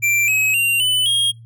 square tone with pitch steps, 2356 / 2554 / 2770 / 3003 / 3256 Hz, D7 / D#7 / F7 / F#7 / G#7, +5 / +45 / -15 / +25 / -35 cents, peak -15 dBFS, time 0.02-1.32 s, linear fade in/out 20 ms, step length 260 ms, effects noise-tail reverb RT60 0.2 s tail -25 dB re dry + added 115 Hz sine -38 dBFS peak until 1.45 s

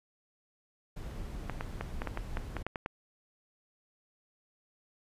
brown noise, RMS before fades -40 dBFS, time 0.96-2.63 s, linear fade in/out 10 ms
clicks, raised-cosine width 0.5 ms, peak -20 dBFS, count 11, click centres 1.497 / 1.609 / 1.81 / 2.019 / 2.073 / 2.174 / 2.371 / 2.567 / 2.666 / 2.758 / 2.861 s
effects resampled to 32000 Hz

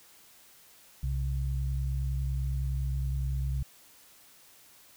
sine tone pair together, 63.9 / 133.73 Hz, C2 / C3, -40 / +38 cents, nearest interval octave + minor second, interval 1278 cents, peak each -29 / -33 dBFS, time 1.03-3.63 s, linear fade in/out 5 ms, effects white hiss -57 dBFS RMS until 4.96 s

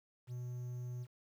triangle tone with quantisation, 123.2 Hz, B2, 4 cents flat, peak -38 dBFS, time 0.27-1.07 s, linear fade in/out 50 ms, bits 11, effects none

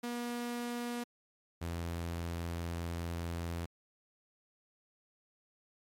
sawtooth tone pair in turn, 240 / 84.85 Hz, B3 / F2, -49 / -49 cents, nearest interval octave + tritone, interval 1800 cents, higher first, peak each -32 / -32 dBFS, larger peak neither, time 0.03-1.04 / 1.61-3.66 s, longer second, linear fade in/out 10 ms, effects MP3 64 kbps

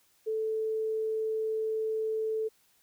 sine tone, 439.1 Hz, A4, 4 cents flat, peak -28 dBFS, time 0.26-2.49 s, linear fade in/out 20 ms, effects white hiss -67 dBFS RMS until 2.82 s

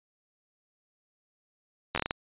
slowing click train, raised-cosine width 0.3 ms, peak -12 dBFS, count 7, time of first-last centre 1.95-2.109 s, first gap 11 ms, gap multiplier 1.35, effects resampled to 8000 Hz

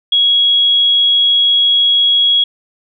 sine tone, 3322 Hz, G#7, in tune, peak -8 dBFS, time 0.12-2.44 s, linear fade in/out 5 ms, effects none

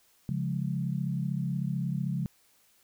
sine chord, Db major, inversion none, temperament equal, 138.59 / 174.61 / 207.7 Hz, Db3 / F3 / Ab3, 0 / 0 / 0 cents, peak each -31 / -32 / -36 dBFS, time 0.29-2.26 s, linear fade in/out 0 ms, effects white hiss -65 dBFS RMS until 2.83 s

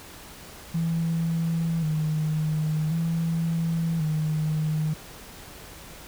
triangle tone with vibrato, 160 Hz, D#3, 49 cents sharp, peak -19 dBFS, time 0.74-4.94 s, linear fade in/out 10 ms, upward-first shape square, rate 0.46 Hz, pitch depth 55 cents each way, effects tanh soft clip ceiling -20 dBFS + pink hiss -44 dBFS RMS until 6.07 s

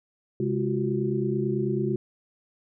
sine tone cluster, 132.9 / 206 / 348.1 / 377.2 Hz, C3 / G#3 / F4 / F#4, +27 / -14 / -6 / +33 cents, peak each -29 dBFS, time 0.4-1.96 s, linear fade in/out 2 ms, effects none

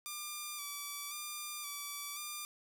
5% pulse tone with vibrato, 1174.7 Hz, D6, in tune, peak -29 dBFS, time 0.06-2.45 s, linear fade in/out 0 ms, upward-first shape square, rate 0.95 Hz, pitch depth 31 cents each way, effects none

